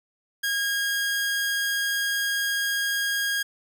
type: tone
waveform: sawtooth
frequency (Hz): 1631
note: G#6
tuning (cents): -32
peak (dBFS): -20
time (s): 0.43-3.43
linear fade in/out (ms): 10
effects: none